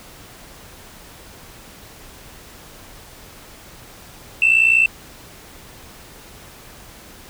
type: tone pair together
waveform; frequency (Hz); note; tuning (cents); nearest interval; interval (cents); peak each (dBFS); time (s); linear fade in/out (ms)
sine; 2637 / 2697; E7 / E7; 0 / +39; unison; 39; -13 / -13; 4.42-4.86; 2
effects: tanh soft clip ceiling -6 dBFS + pink hiss -42 dBFS RMS until 7.29 s